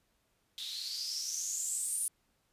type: noise with band-pass filter sweep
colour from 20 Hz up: blue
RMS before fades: -37 dBFS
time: 0.58-2.08 s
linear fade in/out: 0 ms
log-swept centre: 3600 to 9800 Hz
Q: 8.2
effects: pink hiss -75 dBFS RMS until 2.52 s + resampled to 32000 Hz